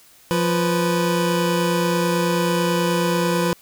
25% pulse tone pair together, 174.61 / 494.6 Hz, F3 / B4, 0 / +3 cents, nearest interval octave + tritone, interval 1803 cents, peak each -16 / -18 dBFS, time 0.31-3.53 s, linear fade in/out 0 ms, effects white hiss -51 dBFS RMS until 3.61 s

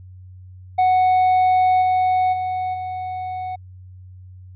triangle tone with level steps, 740 Hz, F#5, in tune, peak -11 / -13 / -19 / -23 dBFS, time 0.78-3.56 s, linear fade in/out 10 ms, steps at 1.81 / 2.32 / 2.73 s, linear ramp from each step 20 ms, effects added 92 Hz sine -38 dBFS peak until 4.55 s + resampled to 8000 Hz

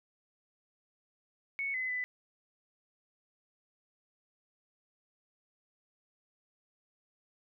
sine tone with pitch steps, 2214 / 2029 / 1998 Hz, C#7 / B6 / B6, -3 / +46 / +20 cents, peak -32 dBFS, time 1.59-2.04 s, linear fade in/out 0 ms, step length 150 ms, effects none

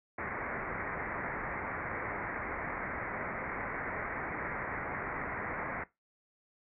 white low-pass noise, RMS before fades -38 dBFS, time 0.18-5.84 s, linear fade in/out 5 ms, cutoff 2200 Hz, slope 96 dB/octave, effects noise-tail reverb RT60 0.2 s tail -19 dB re dry

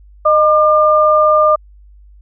sine tone pair together, 615.1 / 1200 Hz, D#5 / D6, -20 / +37 cents, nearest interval octave, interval 1157 cents, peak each -10 dBFS, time 0.25-1.56 s, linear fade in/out 10 ms, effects added 50 Hz sine -39 dBFS peak until 2.21 s

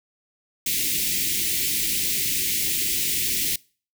white band-stop noise, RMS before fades -24 dBFS, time 0.66-3.56 s, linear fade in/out 5 ms, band 400 to 2000 Hz, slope 48 dB/octave, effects noise-tail reverb RT60 0.4 s tail -24 dB re dry

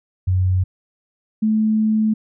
sine tone pair in turn, 92.5 / 217.1 Hz, F#2 / A3, 0 / -23 cents, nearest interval octave + minor third, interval 1477 cents, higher second, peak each -14 dBFS, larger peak neither, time 0.27-0.64 / 1.42-2.14 s, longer second, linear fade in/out 10 ms, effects none

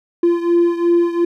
triangle beating tone pair, 343 / 345.8 Hz, F4 / F4, -31 / -17 cents, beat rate 2.8 Hz, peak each -11 / -15 dBFS, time 0.23-1.25 s, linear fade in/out 5 ms, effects tanh soft clip ceiling -4 dBFS

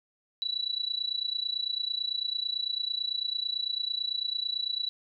sine tone with amplitude modulation, 3938 Hz, B7, 6 cents flat, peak -25 dBFS, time 0.42-4.89 s, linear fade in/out 0 ms, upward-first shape sine, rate 29 Hz, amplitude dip 90%, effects none

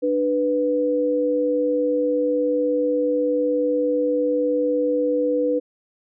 sine tone pair together, 297.3 / 493.9 Hz, D4 / B4, +21 / 0 cents, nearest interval major sixth, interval 879 cents, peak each -23 / -19 dBFS, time 0.02-5.6 s, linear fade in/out 20 ms, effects none

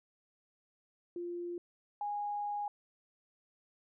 sine tone pair in turn, 348.4 / 824.1 Hz, F4 / G#5, -4 / -14 cents, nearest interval octave + minor third, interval 1490 cents, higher second, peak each -37 / -34 dBFS, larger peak second, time 1.16-1.58 / 2.01-2.68 s, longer second, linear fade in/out 2 ms, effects none

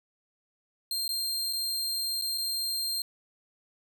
sawtooth tone with dropouts, 4186 Hz, C8, in tune, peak -26 dBFS, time 0.91-3.02 s, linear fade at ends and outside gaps 2 ms, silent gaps 1.08-1.09 / 1.528-1.532 / 2.214-2.22 / 2.377-2.381 s, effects none

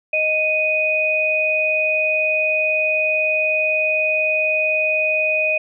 sine tone pair together, 622.2 / 2489 Hz, D#5 / D#7, 0 / 0 cents, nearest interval 2 octaves, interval 2400 cents, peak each -21 / -17 dBFS, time 0.13-5.58 s, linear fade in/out 5 ms, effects none

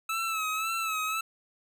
25% pulse tone with vibrato, 1304 Hz, E6, 19 cents flat, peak -25 dBFS, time 0.09-1.21 s, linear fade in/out 5 ms, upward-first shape sine, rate 1.9 Hz, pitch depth 54 cents each way, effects none

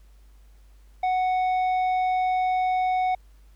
sine tone with tanh clipping, 740 Hz, F#5, in tune, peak -22 dBFS, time 1.03-3.15 s, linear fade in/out 5 ms, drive 7 dB, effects added 50 Hz sine -49 dBFS peak until 3.55 s + pink hiss -65 dBFS RMS until 3.55 s

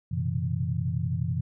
sine tone cluster, 92.1 / 120 / 131.7 / 164.1 Hz, F#2 / B2 / C3 / E3, -7 / -49 / +12 / -8 cents, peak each -31 dBFS, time 0.11-1.41 s, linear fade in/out 10 ms, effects none

